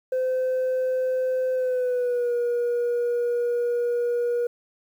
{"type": "tone with pitch glide", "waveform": "sine", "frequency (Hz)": [514, 479.6], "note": ["C5", "A#4"], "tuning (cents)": [-31, 49], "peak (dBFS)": -19, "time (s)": [0.12, 4.47], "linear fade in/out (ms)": 5, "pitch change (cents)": -120, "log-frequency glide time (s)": [1.54, 2.33], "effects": ["tanh soft clip ceiling -20 dBFS", "9-bit"]}